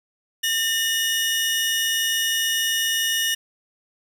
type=tone pair together; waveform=sawtooth; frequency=1811 / 2907 Hz; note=A6 / F#7; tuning=+49 / -31 cents; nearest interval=minor sixth; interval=820 cents; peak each=-21 / -19 dBFS; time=0.43-3.35 s; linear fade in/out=10 ms; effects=9-bit